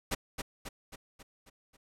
pink noise with echo, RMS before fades -31 dBFS, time 0.11-0.15 s, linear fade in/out 10 ms, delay 270 ms, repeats 6, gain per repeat -5 dB, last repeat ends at 1.77 s, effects low-pass 12000 Hz 12 dB/octave

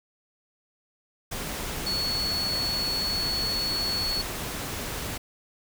sine tone in noise, 4398 Hz, C#8, 14 cents flat, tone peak -26 dBFS, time 1.86-4.22 s, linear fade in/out 10 ms, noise pink, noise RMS -33 dBFS, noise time 1.31-5.18 s, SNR +4 dB, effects none

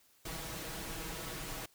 pink noise with comb filter, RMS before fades -42 dBFS, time 0.25-1.66 s, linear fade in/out 5 ms, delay 6.2 ms, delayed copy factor +0.75, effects white hiss -67 dBFS RMS until 1.74 s

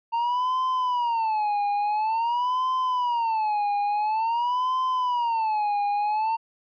triangle tone with vibrato, 916 Hz, A#5, 31 cents flat, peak -20 dBFS, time 0.12-6.37 s, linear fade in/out 20 ms, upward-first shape sine, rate 0.48 Hz, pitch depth 200 cents each way, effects resampled to 11025 Hz

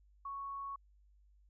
sine tone, 1108.7 Hz, C#6, in tune, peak -40 dBFS, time 0.25-0.76 s, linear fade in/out 5 ms, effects added 50 Hz sine -63 dBFS peak until 1.49 s

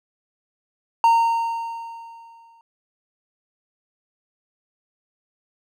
triangle tone with exponential decay, 921 Hz, A#5, 21 cents flat, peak -9 dBFS, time 1.04-2.61 s, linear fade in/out 1 ms, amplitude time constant 340 ms, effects none

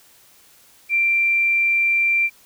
sine tone, 2360 Hz, D7, 8 cents sharp, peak -15 dBFS, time 0.89-2.3 s, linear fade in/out 50 ms, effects white hiss -52 dBFS RMS until 2.45 s

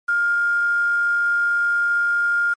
sine tone with quantisation, 1408 Hz, F6, 14 cents sharp, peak -16 dBFS, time 0.08-2.54 s, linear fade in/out 10 ms, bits 7, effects MP3 48 kbps

